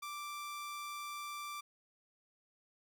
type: tone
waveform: sawtooth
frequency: 1174.7 Hz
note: D6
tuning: in tune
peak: -38 dBFS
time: 0.02-1.61 s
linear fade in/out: 10 ms
effects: none